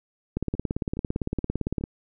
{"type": "two click trains", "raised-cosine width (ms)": 3, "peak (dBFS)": [-13, -24], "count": [27, 4], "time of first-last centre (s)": [[0.37, 1.839], [0.55, 1.811]], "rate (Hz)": [17.7, 2.38], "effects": []}